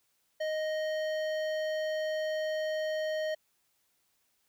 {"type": "tone with hard clipping", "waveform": "triangle", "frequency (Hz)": 622.3, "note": "D#5", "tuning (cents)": 0, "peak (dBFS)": -32, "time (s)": [0.4, 3.35], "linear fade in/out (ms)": 10, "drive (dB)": 17, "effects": ["white hiss -74 dBFS RMS until 4.48 s"]}